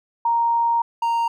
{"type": "tone pair in turn", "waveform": ["sine", "triangle"], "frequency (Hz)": [932.3, 928.7], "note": ["A#5", "A#5"], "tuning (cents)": [0, -7], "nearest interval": "unison", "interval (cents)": 7, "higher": "first", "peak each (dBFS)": -16, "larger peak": "neither", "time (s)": [[0.25, 0.82], [1.02, 1.28]], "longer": "first", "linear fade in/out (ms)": 5, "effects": []}